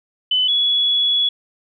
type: tone pair in turn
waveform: sine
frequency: 3015 / 3384 Hz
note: F#7 / G#7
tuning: +32 / +32 cents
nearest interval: major second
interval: 200 cents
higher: second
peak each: -14 dBFS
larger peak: neither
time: 0.31-0.48 / 0.48-1.29 s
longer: second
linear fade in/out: 5 ms
effects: none